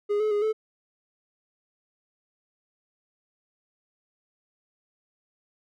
triangle tone with pitch steps, 412.5 / 429 / 413.5 / 435.3 Hz, G#4 / A4 / G#4 / A4, -12 / -44 / -8 / -19 cents, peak -20 dBFS, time 0.09-0.53 s, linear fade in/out 20 ms, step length 110 ms, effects none

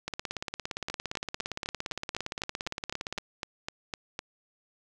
two click trains, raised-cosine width 0.2 ms, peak -16 / -16 dBFS, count 14 / 55, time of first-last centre 0.9-4.191 / 0.08-3.183 s, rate 3.95 / 17.4 Hz, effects none

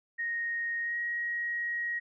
sine tone with pitch glide, 1864.7 to 1891.8 Hz, A#6 to A#6, 0 to +25 cents, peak -30 dBFS, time 0.18-2 s, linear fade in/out 20 ms, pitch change +25 cents, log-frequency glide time 0.82-0.97 s, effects none

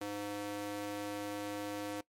square tone with high-pass filter, 102.6 Hz, G#2, 21 cents flat, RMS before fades -40 dBFS, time 0.01-2.01 s, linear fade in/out 5 ms, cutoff 360 Hz, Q 1.6, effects noise-tail reverb RT60 0.1 s tail -20 dB re dry + MP3 64 kbps

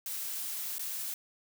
blue noise with dropouts, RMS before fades -37 dBFS, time 0.06-1.14 s, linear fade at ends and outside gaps 1 ms, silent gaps 0.783-0.794 s, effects none

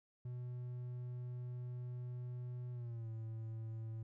triangle tone with pitch glide, 123.47 to 111.92 Hz, B2 to A2, 0 to +30 cents, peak -40 dBFS, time 0.25-4.03 s, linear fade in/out 5 ms, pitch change -170 cents, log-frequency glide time 2.72-3.09 s, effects none

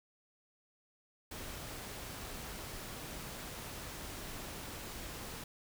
pink noise, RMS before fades -45 dBFS, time 1.31-5.44 s, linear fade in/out 5 ms, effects none

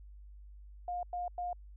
sine tone bursts, 710 Hz, F5, 28 cents sharp, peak -34 dBFS, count 3, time 0.88-1.53 s, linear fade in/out 2 ms, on 150 ms, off 100 ms, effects added 50 Hz sine -49 dBFS peak until 1.76 s

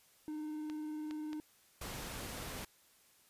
triangle tone with vibrato, 305.7 Hz, D#4, 30 cents flat, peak -37 dBFS, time 0.28-1.4 s, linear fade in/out 0 ms, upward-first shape sine, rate 20 Hz, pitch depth 22 cents each way
clicks, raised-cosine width 0.2 ms, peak -31 dBFS, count 4, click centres 0.699 / 1.11 / 1.331 / 2.121 s
pink noise, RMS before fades -44 dBFS, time 1.81-2.65 s, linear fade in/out 5 ms
effects white hiss -67 dBFS RMS until 3.29 s + resampled to 32000 Hz

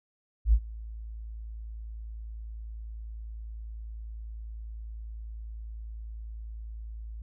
sine tone with ADSR envelope, 55 Hz, A1, in tune, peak -15 dBFS, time 0.45-7.22 s, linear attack 79 ms, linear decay 62 ms, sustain -22 dB, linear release 3 ms, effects none

